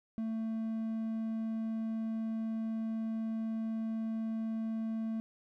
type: tone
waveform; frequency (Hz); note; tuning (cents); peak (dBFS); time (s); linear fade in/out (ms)
triangle; 223; A3; +23; -31; 0.18-5.2; 0
effects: none